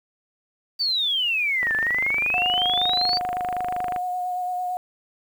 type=exponential two-way sweep; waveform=sine; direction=down then up; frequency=4659 to 1726 to 4659 Hz; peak=-20 dBFS; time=0.79-3.19 s; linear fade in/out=20 ms; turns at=1.75 s
type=click train; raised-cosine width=0.5 ms; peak=-16 dBFS; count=60; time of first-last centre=1.63-3.962 s; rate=25.3 Hz
type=tone with vibrato; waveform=sine; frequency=725 Hz; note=F#5; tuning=35 cents flat; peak=-24 dBFS; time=2.34-4.77 s; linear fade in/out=0 ms; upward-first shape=sine; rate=8.9 Hz; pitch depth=17 cents each way
effects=8-bit

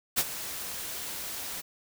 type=noise with ADSR envelope; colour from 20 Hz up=white; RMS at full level=-23 dBFS; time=0.16-1.62 s; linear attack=27 ms; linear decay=45 ms; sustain=-14 dB; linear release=22 ms; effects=none

